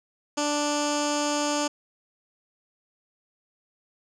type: tone with low-pass filter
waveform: 15% pulse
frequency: 293.7 Hz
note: D4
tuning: in tune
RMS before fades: -26 dBFS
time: 0.37-1.68 s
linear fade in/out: 10 ms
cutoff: 6700 Hz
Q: 3.6
effects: none